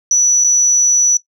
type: tone with dropouts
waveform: sine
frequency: 5920 Hz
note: F#8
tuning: in tune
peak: -7 dBFS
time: 0.11-1.17 s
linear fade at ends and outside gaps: 2 ms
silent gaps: 0.44-0.444 s
effects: noise-tail reverb RT60 0.1 s tail -17 dB re dry + tanh soft clip ceiling -5 dBFS